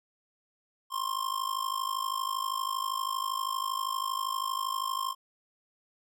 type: tone with amplitude modulation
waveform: square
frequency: 1060 Hz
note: C6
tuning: 22 cents sharp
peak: -27 dBFS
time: 0.9-5.15 s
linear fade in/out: 50 ms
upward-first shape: sine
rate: 52.6 Hz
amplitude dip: 85%
effects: none